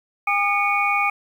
sine tone cluster, 808 / 1217 / 2230 / 2443 Hz, G#5 / D#6 / C#7 / D#7, -48 / -39 / +10 / -32 cents, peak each -23 dBFS, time 0.27-1.1 s, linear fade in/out 5 ms, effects 8-bit

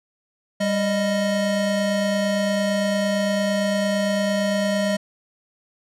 square tone pair together, 197.83 / 622.3 Hz, G3 / D#5, +16 / 0 cents, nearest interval octave + minor sixth, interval 1984 cents, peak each -23 dBFS, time 0.6-4.97 s, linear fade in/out 10 ms, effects low-pass 9000 Hz 12 dB/octave

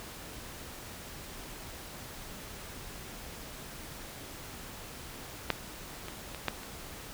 clicks, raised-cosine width 0.3 ms, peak -10 / -24 / -23 / -12 / -30 dBFS, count 5, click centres 5.503 / 6.084 / 6.347 / 6.483 / 6.633 s, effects pink hiss -45 dBFS RMS until 7.13 s

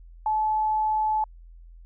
sine tone, 863 Hz, A5, 34 cents flat, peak -21 dBFS, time 0.26-1.24 s, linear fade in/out 2 ms, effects added 42 Hz sine -44 dBFS peak until 1.85 s

